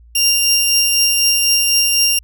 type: tone pair together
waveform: sawtooth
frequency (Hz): 2788 / 5580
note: F7 / F8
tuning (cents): -4 / -2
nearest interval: octave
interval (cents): 1202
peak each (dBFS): -13 / -11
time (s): 0.15-2.19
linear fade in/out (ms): 5
effects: added 58 Hz sine -41 dBFS peak until 2.23 s